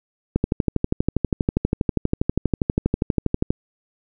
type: click train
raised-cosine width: 3 ms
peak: -5 dBFS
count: 40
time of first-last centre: 0.36-3.505 s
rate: 12.4 Hz
effects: none